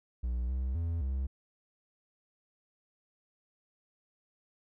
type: tone with pitch steps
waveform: triangle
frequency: 60.6 / 64.5 / 83.7 / 66.5 Hz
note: B1 / C2 / E2 / C2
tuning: -32 / -24 / +27 / +29 cents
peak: -28 dBFS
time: 0.23-1.27 s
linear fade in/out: 10 ms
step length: 260 ms
effects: none